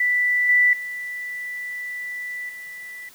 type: tone with level steps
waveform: sine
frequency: 1975.5 Hz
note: B6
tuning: in tune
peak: -17 / -13 / -28 / -34 dBFS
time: 0-3.09 s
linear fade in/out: 5 ms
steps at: 0.49 / 0.73 / 2.49 s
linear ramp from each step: 2 ms
effects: white hiss -49 dBFS RMS until 3.14 s